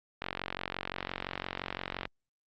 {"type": "click train", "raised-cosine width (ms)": 0.3, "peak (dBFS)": -17, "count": 85, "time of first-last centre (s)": [0.22, 2.054], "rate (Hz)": 45.8, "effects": ["low-pass 4000 Hz 12 dB/octave", "Opus 48 kbps"]}